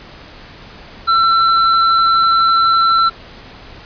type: tone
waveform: square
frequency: 1344 Hz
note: E6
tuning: 33 cents sharp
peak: -10 dBFS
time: 1.07-3.1 s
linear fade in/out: 20 ms
effects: pink hiss -37 dBFS RMS until 3.85 s + resampled to 11025 Hz